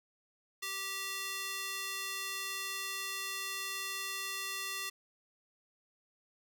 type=tone with high-pass filter; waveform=square; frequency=389.6 Hz; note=G4; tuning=11 cents flat; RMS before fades=-39 dBFS; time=0.62-4.9 s; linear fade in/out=10 ms; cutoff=2000 Hz; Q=0.76; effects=none